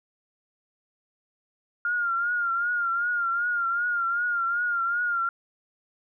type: tone with vibrato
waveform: sine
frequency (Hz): 1406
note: F6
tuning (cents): +11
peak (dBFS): -23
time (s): 1.85-5.29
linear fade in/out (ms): 2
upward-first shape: triangle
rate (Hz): 2.6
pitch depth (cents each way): 69
effects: none